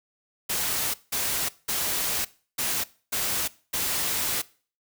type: noise bursts at uneven times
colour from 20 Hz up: white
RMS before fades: -27 dBFS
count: 6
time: 0.49-0.94 / 1.12-1.49 / 1.68-2.25 / 2.58-2.84 / 3.12-3.48 / 3.73-4.42 s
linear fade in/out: 10 ms
effects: noise-tail reverb RT60 0.4 s tail -20 dB re dry